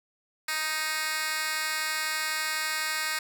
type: tone with high-pass filter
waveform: 10% pulse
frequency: 312 Hz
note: D#4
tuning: 5 cents sharp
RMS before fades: -30 dBFS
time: 0.48-3.19 s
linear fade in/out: 5 ms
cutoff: 2000 Hz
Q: 1
effects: none